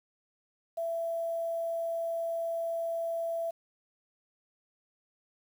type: tone with quantisation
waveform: sine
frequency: 667 Hz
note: E5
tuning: 20 cents sharp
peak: -30 dBFS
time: 0.77-3.51 s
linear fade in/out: 10 ms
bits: 9
effects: none